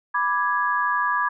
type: chord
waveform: sine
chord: G# diminished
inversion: first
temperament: equal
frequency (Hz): 987.8 / 1174.7 / 1661.2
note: B5 / D6 / G#6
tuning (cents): 0 / 0 / 0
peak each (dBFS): -24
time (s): 0.14-1.29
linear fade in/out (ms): 10
effects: none